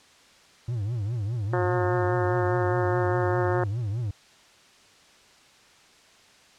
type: tone with vibrato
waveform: triangle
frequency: 110.2 Hz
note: A2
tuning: 3 cents sharp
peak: -24 dBFS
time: 0.68-4.11 s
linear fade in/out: 5 ms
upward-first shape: triangle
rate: 4.9 Hz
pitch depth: 250 cents each way
type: harmonic tone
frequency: 179.6 Hz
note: F3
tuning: 49 cents sharp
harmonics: 2 / 3 / 4 / 5 / 6 / 7 / 8 / 9 / 10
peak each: -26 / -30 / -32 / -34 / -36 / -37 / -38 / -39 / -40 dBFS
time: 1.53-3.64 s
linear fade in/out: 2 ms
effects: white hiss -55 dBFS RMS until 6.58 s + low-pass 6000 Hz 12 dB/octave